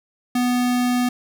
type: tone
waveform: square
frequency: 246.9 Hz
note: B3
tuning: in tune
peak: -18 dBFS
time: 0.35-1.09 s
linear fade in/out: 5 ms
effects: none